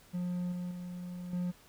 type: tone with level steps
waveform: triangle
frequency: 178.2 Hz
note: F3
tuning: 35 cents sharp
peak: -30 / -33 / -37 / -29 dBFS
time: 0.13-1.52 s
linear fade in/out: 20 ms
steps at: 0.52 / 0.71 / 1.33 s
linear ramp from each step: 2 ms
effects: pink hiss -60 dBFS RMS until 1.68 s